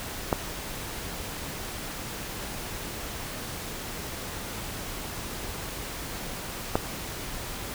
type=clicks; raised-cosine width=1 ms; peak=-7 dBFS; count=2; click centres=0.328 / 6.755 s; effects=pink hiss -36 dBFS RMS until 7.74 s